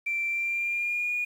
sine tone with pitch glide, 2349 to 2442 Hz, D7 to D#7, 0 to -33 cents, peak -25 dBFS, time 0.06-1.25 s, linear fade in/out 10 ms, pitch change +67 cents, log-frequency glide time 0.28-1.13 s, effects tanh soft clip ceiling -21 dBFS + 9-bit

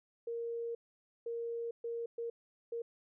sine tone bursts at uneven times, 466.2 Hz, A#4, in tune, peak -36 dBFS, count 5, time 0.27-0.75 / 1.26-1.71 / 1.84-2.06 / 2.18-2.3 / 2.72-2.82 s, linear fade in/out 5 ms, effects none

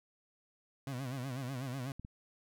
30% pulse tone with vibrato, 130.4 Hz, C3, 5 cents flat, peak -35 dBFS, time 0.87-1.92 s, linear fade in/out 2 ms, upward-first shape sine, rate 8.1 Hz, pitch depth 120 cents each way
clicks, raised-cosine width 5 ms, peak -34 dBFS, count 2, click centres 1.996 / 2.049 s
effects none

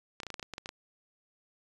clicks, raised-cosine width 0.2 ms, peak -22 dBFS, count 11, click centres 0.202 / 0.233 / 0.267 / 0.303 / 0.342 / 0.396 / 0.428 / 0.537 / 0.581 / 0.659 / 0.691 s, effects resampled to 24000 Hz

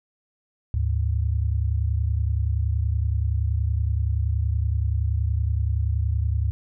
sine tone pair together, 73.22 / 103.83 Hz, D2 / G#2, -5 / 0 cents, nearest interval tritone, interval 605 cents, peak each -22 / -24 dBFS, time 0.74-6.51 s, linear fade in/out 0 ms, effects none

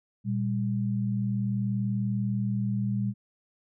sine tone pair together, 118.82 / 199.3 Hz, A#2 / G3, +34 / +29 cents, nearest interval major sixth, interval 895 cents, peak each -28 / -28 dBFS, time 0.24-3.14 s, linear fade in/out 50 ms, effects none

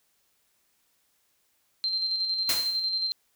sine tone with tremolo, 4142 Hz, C8, 18 cents flat, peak -24 dBFS, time 1.84-3.12 s, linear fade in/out 0 ms, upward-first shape square, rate 11 Hz, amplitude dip 35%
white noise with exponential decay, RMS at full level -25 dBFS, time 2.49-2.88 s, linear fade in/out 2 ms, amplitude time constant 84 ms
effects white hiss -70 dBFS RMS until 3.35 s

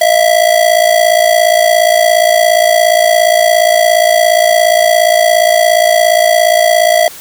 square ring-modulated tone, 659.3 Hz, E5, in tune, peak -4 dBFS, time 0.01-7.08 s, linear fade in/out 2 ms, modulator 28.6 Hz, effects white hiss -31 dBFS RMS until 7.2 s

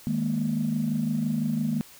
sine chord, D# suspended fourth, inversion none, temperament just, 155.56 / 207.4 / 233.3 Hz, D#3 / G#3 / A#3, 0 / -2 / +2 cents, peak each -29 / -28 / -26 dBFS, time 0.07-1.81 s, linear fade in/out 0 ms, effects tanh soft clip ceiling -16 dBFS + white hiss -50 dBFS RMS until 1.99 s

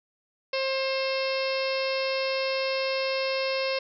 harmonic tone, 532 Hz, C5, 29 cents sharp, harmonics 1 / 2 / 3 / 4 / 5 / 6 / 7 / 8 / 9 / 10, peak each -27 / -36 / -41 / -36 / -34 / -43 / -41 / -38 / -39 / -39 dBFS, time 0.53-3.79 s, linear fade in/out 5 ms, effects none

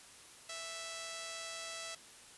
5% pulse tone with amplitude modulation, 659.3 Hz, E5, in tune, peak -29 dBFS, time 0.49-1.95 s, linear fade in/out 5 ms, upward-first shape sine, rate 180 Hz, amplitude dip 45%, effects white hiss -56 dBFS RMS until 2.37 s + resampled to 24000 Hz

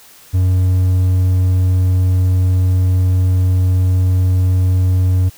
triangle tone, 92 Hz, F#2, 9 cents flat, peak -8 dBFS, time 0.33-5.3 s, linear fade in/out 20 ms, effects white hiss -43 dBFS RMS until 5.37 s

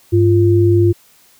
sine tone pair together, 101.2 / 346.2 Hz, G#2 / F4, -44 / -15 cents, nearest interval octave + major sixth, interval 2129 cents, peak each -11 dBFS, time 0.12-0.93 s, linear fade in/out 20 ms, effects white hiss -50 dBFS RMS until 1.39 s

